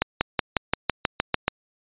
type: accelerating click train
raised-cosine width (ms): 0.3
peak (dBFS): -3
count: 10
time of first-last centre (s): 0.02-1.48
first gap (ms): 190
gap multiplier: 0.96
effects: resampled to 8000 Hz